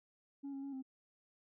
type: tone with pitch steps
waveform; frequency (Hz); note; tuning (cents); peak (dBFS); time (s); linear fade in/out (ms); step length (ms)
sine; 279 / 273.1 / 277.4 / 263.8; C#4 / C#4 / C#4 / C4; +11 / -26 / +1 / +14; -39; 0.43-0.826; 20; 99
effects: tanh soft clip ceiling -40 dBFS